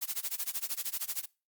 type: noise with tremolo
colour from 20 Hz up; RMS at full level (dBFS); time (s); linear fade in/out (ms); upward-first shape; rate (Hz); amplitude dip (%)
blue; -32; 0.01-1.26; 20; sine; 13; 95
effects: noise-tail reverb RT60 0.3 s tail -22 dB re dry + Opus 48 kbps